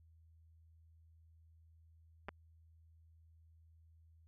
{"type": "clicks", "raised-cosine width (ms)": 0.5, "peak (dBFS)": -29, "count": 2, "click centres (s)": [2.285, 2.29], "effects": ["added 81 Hz sine -62 dBFS peak until 4.27 s"]}